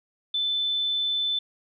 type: tone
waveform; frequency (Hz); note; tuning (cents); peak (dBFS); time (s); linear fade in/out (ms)
sine; 3520; A7; 0; -23; 0.34-1.39; 5
effects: none